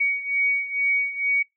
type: beating tone pair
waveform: sine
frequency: 2247 / 2249.2 Hz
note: C#7 / C#7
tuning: +23 / +25 cents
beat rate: 2.2 Hz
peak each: -22 / -26 dBFS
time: 0-1.43 s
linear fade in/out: 10 ms
effects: noise-tail reverb RT60 0.2 s tail -25 dB re dry